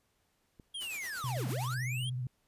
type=clicks; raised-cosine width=3 ms; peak=-39 dBFS; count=2; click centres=0.598 / 1.37 s
type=linear two-way sweep; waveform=square; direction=down then up; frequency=3322 to 131 to 3322 Hz; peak=-38 dBFS; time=0.74-2.1 s; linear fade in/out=10 ms; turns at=1.48 s
type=noise with tremolo; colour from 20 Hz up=white; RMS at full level=-44 dBFS; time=0.8-1.75 s; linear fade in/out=20 ms; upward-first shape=triangle; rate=8.7 Hz; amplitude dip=75%
type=tone with vibrato; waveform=sine; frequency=125.9 Hz; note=B2; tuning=34 cents sharp; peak=-33 dBFS; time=1.24-2.27 s; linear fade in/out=2 ms; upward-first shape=triangle; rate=16 Hz; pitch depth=71 cents each way
effects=pink hiss -75 dBFS RMS until 2.47 s + resampled to 32000 Hz